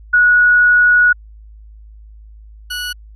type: tone pair in turn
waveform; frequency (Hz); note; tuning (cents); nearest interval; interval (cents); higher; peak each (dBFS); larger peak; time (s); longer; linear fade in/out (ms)
sine / 20% pulse; 1461 / 1469; F#6 / F#6; -22 / -13; unison; 9; second; -7 / -16; first; 0.13-1.13 / 2.7-2.93; first; 10
effects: added 53 Hz sine -36 dBFS peak until 3.15 s + resampled to 32000 Hz